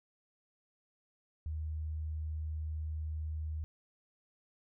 sine tone, 77.78 Hz, D#2, in tune, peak -35 dBFS, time 1.46-3.64 s, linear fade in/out 0 ms, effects none

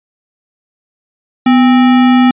sine tone with sample-and-hold, 249.9 Hz, B3, 21 cents sharp, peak -4 dBFS, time 1.46-2.31 s, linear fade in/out 5 ms, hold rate 1050 Hz, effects resampled to 8000 Hz

